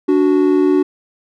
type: tone pair together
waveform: triangle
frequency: 290.7 / 370 Hz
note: D4 / F#4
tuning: -18 / 0 cents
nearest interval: major third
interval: 418 cents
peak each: -11 dBFS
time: 0.08-0.83 s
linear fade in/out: 10 ms
effects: none